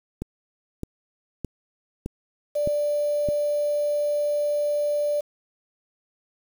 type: click train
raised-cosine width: 3 ms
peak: -16 dBFS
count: 6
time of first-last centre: 0.22-3.287 s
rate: 1.63 Hz
type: tone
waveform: sine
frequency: 588 Hz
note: D5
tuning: 2 cents sharp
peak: -21 dBFS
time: 2.55-5.21 s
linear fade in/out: 10 ms
effects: 7-bit